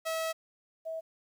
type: tone pair in turn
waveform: sawtooth / sine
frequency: 647 / 647 Hz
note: E5 / E5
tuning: -32 / -32 cents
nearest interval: unison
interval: 0 cents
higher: neither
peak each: -27 / -34 dBFS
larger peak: first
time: 0.05-0.33 / 0.85-1.01 s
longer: first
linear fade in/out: 20 ms
effects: 11-bit